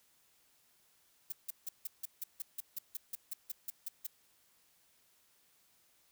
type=noise bursts; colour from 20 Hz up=violet; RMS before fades=-39 dBFS; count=16; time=1.3-4.068 s; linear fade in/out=5 ms; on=23 ms; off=160 ms; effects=white hiss -70 dBFS RMS until 6.11 s